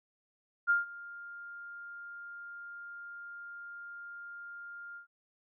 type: tone with ADSR envelope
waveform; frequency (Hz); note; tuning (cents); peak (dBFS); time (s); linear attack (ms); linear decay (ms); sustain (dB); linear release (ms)
sine; 1403; F6; +8; -22; 0.67-5.07; 31; 150; -21; 110
effects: none